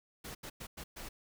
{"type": "noise bursts at uneven times", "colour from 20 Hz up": "pink", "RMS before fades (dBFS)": -45, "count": 5, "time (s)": [[0.24, 0.35], [0.43, 0.5], [0.6, 0.67], [0.77, 0.84], [0.96, 1.09]], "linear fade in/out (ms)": 10, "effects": []}